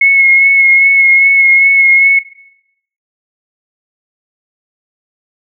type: tone with vibrato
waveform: sine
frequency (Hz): 2178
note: C#7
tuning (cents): -31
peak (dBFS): -4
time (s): 0.01-2.19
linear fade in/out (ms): 5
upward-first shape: sine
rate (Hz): 2.5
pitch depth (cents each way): 22
effects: noise-tail reverb RT60 0.8 s tail -19 dB re dry